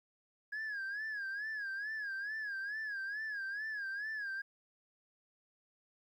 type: tone with vibrato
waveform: sine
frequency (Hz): 1661.2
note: G#6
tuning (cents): 0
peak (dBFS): -35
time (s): 0.52-4.42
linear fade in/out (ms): 10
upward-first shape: sine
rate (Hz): 2.3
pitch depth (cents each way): 110
effects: tanh soft clip ceiling -36 dBFS + 12-bit